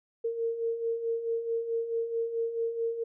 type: beating tone pair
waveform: sine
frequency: 456.2 / 460.8 Hz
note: A#4 / A#4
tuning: -37 / -20 cents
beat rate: 4.6 Hz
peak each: -36 / -29 dBFS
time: 0.24-3.04 s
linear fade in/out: 10 ms
effects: none